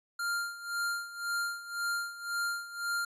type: tone with tremolo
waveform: square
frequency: 1396.9 Hz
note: F6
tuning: in tune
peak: -30 dBFS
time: 0.19-3.05 s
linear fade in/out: 5 ms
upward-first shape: sine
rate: 1.9 Hz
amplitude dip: 80%
effects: resampled to 32000 Hz